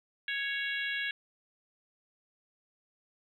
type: harmonic tone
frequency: 554.4 Hz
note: C#5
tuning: in tune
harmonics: 3 / 4 / 5 / 6 / 7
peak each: -34 / -38 / -39 / -40 / -45 dBFS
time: 0.28-1.11 s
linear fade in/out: 2 ms
effects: 11-bit